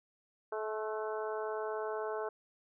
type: harmonic tone with a mistuned harmonic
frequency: 216 Hz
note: A3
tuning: 32 cents flat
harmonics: 2 / 3 / 4 / 5 / 6 / 7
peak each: -37 / -41 / -43 / -45 / -47 / -48 dBFS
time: 0.52-2.29 s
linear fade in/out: 5 ms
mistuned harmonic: 6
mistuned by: +33 cents
effects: none